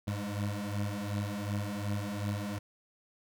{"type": "beating tone pair", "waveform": "25% pulse", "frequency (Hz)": [100.9, 103.6], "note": ["G#2", "G#2"], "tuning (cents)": [-49, -4], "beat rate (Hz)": 2.7, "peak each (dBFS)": [-32, -32], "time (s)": [0.07, 2.59], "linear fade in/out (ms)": 10, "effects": []}